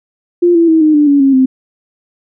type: tone with pitch steps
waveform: sine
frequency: 349.2 / 335 / 321.3 / 308.2 / 295.7 / 283.6 / 272.1 / 261 Hz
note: F4 / E4 / E4 / D#4 / D4 / C#4 / C#4 / C4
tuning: 0 / +28 / -44 / -16 / +12 / +40 / -32 / -4 cents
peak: -5 dBFS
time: 0.42-1.46 s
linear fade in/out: 10 ms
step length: 130 ms
effects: none